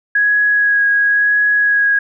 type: tone with vibrato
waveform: sine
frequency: 1661.2 Hz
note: G#6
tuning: in tune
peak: -10 dBFS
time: 0.15-1.99 s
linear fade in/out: 5 ms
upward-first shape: sine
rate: 0.96 Hz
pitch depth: 13 cents each way
effects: none